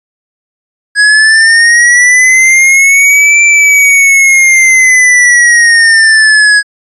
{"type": "linear two-way sweep", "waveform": "square", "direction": "up then down", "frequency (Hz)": [1661.2, 2347, 1661.2], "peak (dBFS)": -3, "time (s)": [0.95, 6.63], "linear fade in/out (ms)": 50, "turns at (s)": 3.42, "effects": ["resampled to 24000 Hz"]}